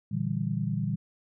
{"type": "chord", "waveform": "sine", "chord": "E half-diminished seventh", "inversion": "second", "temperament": "equal with one note detuned", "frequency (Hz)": [116.54, 146.83, 166.15, 196], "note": ["Bb2", "D3", "E3", "G3"], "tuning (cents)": [0, 0, 14, 0], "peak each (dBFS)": [-32, -32, -33, -32], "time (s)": [0.11, 0.96], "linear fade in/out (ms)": 10, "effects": []}